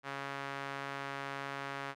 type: tone with band-pass filter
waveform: sawtooth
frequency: 138.59 Hz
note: C#3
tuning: in tune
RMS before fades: -41 dBFS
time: 0.03-1.95 s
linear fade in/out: 50 ms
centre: 1500 Hz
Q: 1.1
effects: none